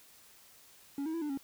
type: tone with pitch steps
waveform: triangle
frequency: 280.4 / 319 / 332.8 / 296.7 / 274.2 Hz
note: C#4 / D#4 / E4 / D4 / C#4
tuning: +20 / +43 / +17 / +18 / -19 cents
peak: -31 dBFS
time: 0.98-1.375 s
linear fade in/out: 2 ms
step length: 79 ms
effects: white hiss -59 dBFS RMS until 1.43 s